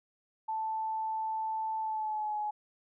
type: tone with pitch glide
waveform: sine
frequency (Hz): 880 to 842.7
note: A5 to G#5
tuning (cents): 0 to +25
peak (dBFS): -31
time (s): 0.48-2.51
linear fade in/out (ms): 10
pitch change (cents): -75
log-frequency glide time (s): 1.8-2.38
effects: none